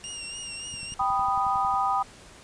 15% pulse tone with vibrato, 2800 Hz, F7, 4 cents sharp, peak -27 dBFS, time 0.04-0.94 s, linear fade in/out 0 ms, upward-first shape triangle, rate 3.5 Hz, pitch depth 48 cents each way
click train, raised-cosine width 5 ms, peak -31 dBFS, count 12, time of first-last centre 0.74-1.74 s, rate 11 Hz
sine chord, G augmented, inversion none, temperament equal with one note detuned, 784 / 987.8 / 1240.9 Hz, G5 / B5 / D#6, 0 / 0 / -5 cents, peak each -26 / -28 / -26 dBFS, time 0.99-2.03 s, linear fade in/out 10 ms
effects pink hiss -49 dBFS RMS until 2.43 s + resampled to 22050 Hz

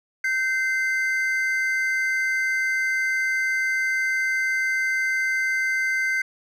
triangle tone pair together, 1553 / 2073 Hz, G6 / C7, -17 / -17 cents, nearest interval perfect fourth, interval 500 cents, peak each -22 dBFS, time 0.24-6.22 s, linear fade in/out 5 ms, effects none

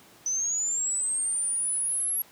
sine linear sweep, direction up, 5990 to 11380 Hz, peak -25 dBFS, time 0.26-2.22 s, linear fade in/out 2 ms, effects pink hiss -54 dBFS RMS until 2.31 s + high-pass 150 Hz 12 dB/octave

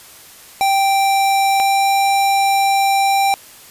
square tone pair in turn, 784 / 787.4 Hz, G5 / G5, 0 / +8 cents, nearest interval unison, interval 8 cents, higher second, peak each -13 dBFS, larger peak neither, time 0.61-1.6 / 1.6-3.34 s, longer second, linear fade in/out 0 ms, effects white hiss -41 dBFS RMS until 3.7 s + resampled to 32000 Hz

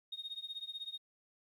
sine tone with tremolo, 3715 Hz, A#7, 7 cents flat, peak -36 dBFS, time 0.12-0.98 s, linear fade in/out 5 ms, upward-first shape triangle, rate 16 Hz, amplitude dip 100%, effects tanh soft clip ceiling -35 dBFS + 12-bit

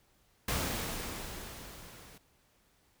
pink noise with level ramp, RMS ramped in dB -32 to -54 dBFS, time 0.48-2.18 s, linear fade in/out 5 ms, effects pink hiss -69 dBFS RMS until 3 s

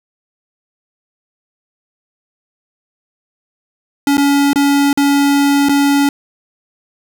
square tone with dropouts, 282.5 Hz, C#4, 33 cents sharp, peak -10 dBFS, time 4.07-6.09 s, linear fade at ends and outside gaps 2 ms, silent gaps 4.171-4.179 / 4.532-4.558 / 4.93-4.974 / 5.687-5.693 s, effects none

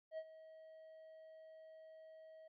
triangle tone with ADSR envelope, 637 Hz, D#5, 41 cents sharp, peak -39 dBFS, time 0.11-2.48 s, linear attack 68 ms, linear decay 56 ms, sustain -15 dB, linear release 6 ms, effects resampled to 11025 Hz

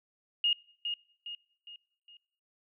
sine tone with echo, 2854 Hz, F7, 37 cents sharp, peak -24 dBFS, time 0.44-0.53 s, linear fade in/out 2 ms, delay 410 ms, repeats 4, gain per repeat -7 dB, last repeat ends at 2.17 s, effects noise-tail reverb RT60 0.7 s tail -23 dB re dry

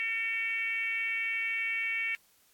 sine tone with frequency modulation, 2256 Hz, C#7, 30 cents sharp, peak -29 dBFS, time 0-2.15 s, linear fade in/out 0 ms, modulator 438 Hz, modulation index 0.83, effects white hiss -65 dBFS RMS until 2.53 s + AAC 64 kbps

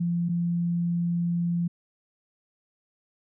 sine tone pair in turn, 172 / 172 Hz, F3 / F3, -26 / -26 cents, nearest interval unison, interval 0 cents, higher neither, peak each -23 dBFS, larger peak neither, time 0-0.29 / 0.29-1.68 s, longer second, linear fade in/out 10 ms, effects none

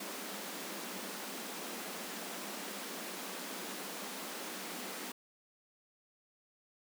pink high-pass noise, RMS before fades -43 dBFS, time 0-5.12 s, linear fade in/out 5 ms, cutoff 180 Hz, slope 96 dB/octave, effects none

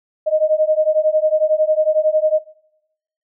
sine beating tone pair, 615 / 626 Hz, D#5 / D#5, -20 / +10 cents, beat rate 11 Hz, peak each -16 dBFS, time 0.26-2.4 s, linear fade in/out 20 ms, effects noise-tail reverb RT60 0.9 s tail -23 dB re dry

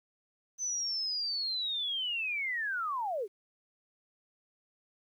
sine linear sweep, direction down, 6140 to 360.9 Hz, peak -31 dBFS, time 0.58-3.28 s, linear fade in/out 50 ms, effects 11-bit

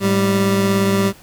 25% pulse tone pair together, 106.56 / 196 Hz, G#2 / G3, +45 / 0 cents, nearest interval major seventh, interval 1055 cents, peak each -18 / -11 dBFS, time 0-1.13 s, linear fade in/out 50 ms, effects pink hiss -45 dBFS RMS until 1.22 s

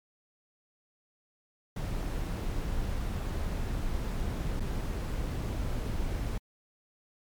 brown noise with dropouts, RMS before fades -32 dBFS, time 1.76-6.38 s, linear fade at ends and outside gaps 5 ms, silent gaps 4.598-4.603 s, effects MP3 96 kbps

